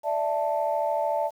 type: chord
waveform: sine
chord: D suspended second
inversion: none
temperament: just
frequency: 587.3 / 660.7 / 881 Hz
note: D5 / E5 / A5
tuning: 0 / +4 / +2 cents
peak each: -27 dBFS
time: 0.03-1.31 s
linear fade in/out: 50 ms
effects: tanh soft clip ceiling -14 dBFS + 9-bit